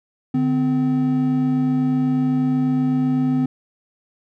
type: tone pair together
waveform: triangle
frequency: 148.5 / 256.6 Hz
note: D3 / C4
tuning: +20 / -34 cents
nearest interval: major sixth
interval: 946 cents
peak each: -21 / -15 dBFS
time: 0.34-3.46 s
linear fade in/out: 5 ms
effects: none